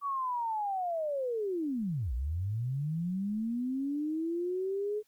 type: linear two-way sweep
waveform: sine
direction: down then up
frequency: 1148 to 55.8 to 428.6 Hz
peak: -30 dBFS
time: 0.01-5.03 s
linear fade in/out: 50 ms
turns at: 2.13 s
effects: white hiss -72 dBFS RMS until 5.07 s + Opus 24 kbps